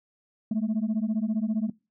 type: beating tone pair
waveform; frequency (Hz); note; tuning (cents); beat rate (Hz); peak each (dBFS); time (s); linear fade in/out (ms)
sine; 210.5 / 225.5; G#3 / A3; +24 / +43; 15; -25; 0.51-1.7; 5
effects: noise-tail reverb RT60 0.3 s tail -24 dB re dry + tanh soft clip ceiling -21 dBFS